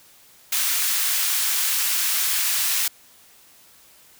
white high-pass noise, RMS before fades -22 dBFS, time 0.52-2.88 s, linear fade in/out 5 ms, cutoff 1400 Hz, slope 12 dB/octave, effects white hiss -52 dBFS RMS until 4.19 s

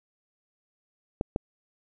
clicks, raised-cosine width 2 ms, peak -13 dBFS, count 2, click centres 1.211 / 1.361 s, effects none

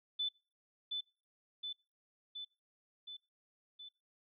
sine tone with echo, 3504 Hz, A7, 8 cents flat, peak -33 dBFS, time 0.19-0.29 s, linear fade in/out 10 ms, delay 720 ms, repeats 5, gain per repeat -3 dB, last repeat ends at 3.89 s, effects noise-tail reverb RT60 0.4 s tail -26 dB re dry

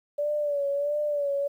sine tone with vibrato, 578 Hz, D5, 28 cents flat, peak -24 dBFS, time 0.18-1.48 s, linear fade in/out 10 ms, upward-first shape sine, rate 1.5 Hz, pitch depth 54 cents each way, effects 10-bit

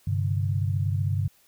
sine chord, G suspended fourth, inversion none, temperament equal, 98 / 130.81 / 146.83 Hz, G2 / C3 / D3, 0 / 0 / 0 cents, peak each -24 / -30 / -30 dBFS, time 0.07-1.28 s, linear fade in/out 5 ms, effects white hiss -61 dBFS RMS until 1.47 s

